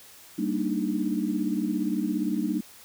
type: chord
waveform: sine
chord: Eb major seventh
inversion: first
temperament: equal with one note detuned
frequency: 196 / 230.7 / 293.7 / 311.1 Hz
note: G3 / Bb3 / D4 / Eb4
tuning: 0 / -18 / 0 / 0 cents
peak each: -30 dBFS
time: 0.38-2.61 s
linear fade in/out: 10 ms
effects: white hiss -50 dBFS RMS until 2.84 s